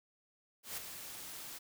white noise with ADSR envelope, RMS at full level -40 dBFS, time 0.63-1.59 s, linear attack 140 ms, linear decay 19 ms, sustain -7 dB, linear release 18 ms, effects none

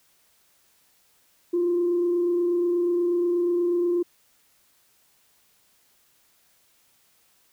sine tone with frequency modulation, 349.2 Hz, F4, in tune, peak -19 dBFS, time 1.53-4.03 s, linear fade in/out 10 ms, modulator 28.3 Hz, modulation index 0.24, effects tanh soft clip ceiling -16 dBFS + white hiss -63 dBFS RMS until 7.52 s

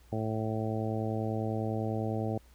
harmonic tone, 110 Hz, A2, in tune, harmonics 1 / 2 / 3 / 4 / 5 / 6 / 7, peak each -33 / -36 / -38 / -39 / -40 / -41 / -41 dBFS, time 0.12-2.38 s, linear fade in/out 5 ms, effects added 60 Hz sine -56 dBFS peak until 2.54 s + pink hiss -64 dBFS RMS until 2.54 s

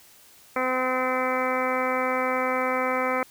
harmonic tone, 256.4 Hz, C4, 35 cents flat, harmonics 1 / 2 / 3 / 4 / 5 / 6 / 7 / 8 / 9, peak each -32 / -27 / -32 / -31 / -29 / -37 / -38 / -33 / -34 dBFS, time 0.56-3.23 s, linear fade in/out 2 ms, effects white hiss -53 dBFS RMS until 3.3 s

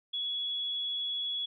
sine tone, 3372 Hz, G#7, 26 cents sharp, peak -31 dBFS, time 0.13-1.46 s, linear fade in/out 10 ms, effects none

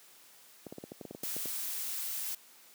clicks, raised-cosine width 2 ms, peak -27 dBFS, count 12, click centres 0.667 / 0.725 / 0.783 / 0.839 / 0.919 / 1.012 / 1.052 / 1.11 / 1.149 / 1.235 / 1.365 / 1.457 s
blue noise, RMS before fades -37 dBFS, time 1.23-2.35 s, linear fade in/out 5 ms
effects white hiss -58 dBFS RMS until 2.74 s + high-pass 200 Hz 12 dB/octave

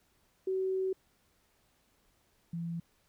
sine tone pair in turn, 378.3 / 168.51 Hz, F#4 / E3, +38 / +38 cents, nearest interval octave + major second, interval 1400 cents, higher first, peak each -29 / -34 dBFS, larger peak first, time 0.47-0.93 / 2.53-2.8 s, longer first, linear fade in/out 5 ms, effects pink hiss -71 dBFS RMS until 3.08 s

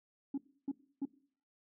sine tone bursts, 277.2 Hz, C#4, in tune, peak -31 dBFS, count 3, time 0.34-1.054 s, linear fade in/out 5 ms, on 38 ms, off 300 ms, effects noise-tail reverb RT60 0.5 s tail -19 dB re dry + tanh soft clip ceiling -31 dBFS

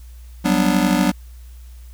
square chord, G major seventh, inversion third, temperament just, 183.75 / 196 / 245 / 294 Hz, F#3 / G3 / B3 / D4, -12 / 0 / -14 / +2 cents, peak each -21 dBFS, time 0.44-1.12 s, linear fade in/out 20 ms, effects added 60 Hz sine -36 dBFS peak until 1.93 s + white hiss -54 dBFS RMS until 1.93 s

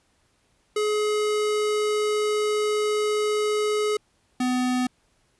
square tone pair in turn, 422.6 / 251.3 Hz, G#4 / B3, +30 / +30 cents, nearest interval major sixth, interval 900 cents, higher first, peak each -22 / -22 dBFS, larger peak neither, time 0.76-3.97 / 4.4-4.87 s, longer first, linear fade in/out 5 ms, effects pink hiss -66 dBFS RMS until 5.39 s + resampled to 24000 Hz

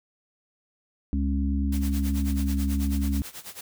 harmonic tone, 69.3 Hz, C#2, in tune, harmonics 1 / 3 / 4, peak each -24 / -29 / -30 dBFS, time 1.13-3.22 s, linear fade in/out 0 ms
white noise with tremolo, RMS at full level -38 dBFS, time 1.72-3.61 s, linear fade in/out 5 ms, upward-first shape sine, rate 9.2 Hz, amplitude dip 85%
effects none

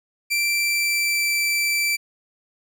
sawtooth tone with pitch glide, 2349 to 2333 Hz, D7 to D7, 0 to -12 cents, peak -16 dBFS, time 0.3-1.97 s, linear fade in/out 20 ms, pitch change -12 cents, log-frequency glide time 0.48-1.31 s, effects none

